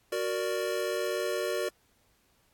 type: chord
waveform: square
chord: Gb augmented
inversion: none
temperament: equal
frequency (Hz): 370 / 466.2 / 587.3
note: Gb4 / Bb4 / D5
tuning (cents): 0 / 0 / 0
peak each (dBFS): -34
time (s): 0.12-1.69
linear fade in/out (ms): 5
effects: pink hiss -68 dBFS RMS until 2.53 s + AAC 64 kbps